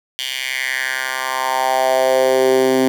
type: tone with high-pass filter sweep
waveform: 10% pulse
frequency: 130.81 Hz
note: C3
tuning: in tune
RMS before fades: -17 dBFS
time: 0.19-2.88 s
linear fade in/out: 0 ms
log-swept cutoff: 3000 to 280 Hz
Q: 3.5
effects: none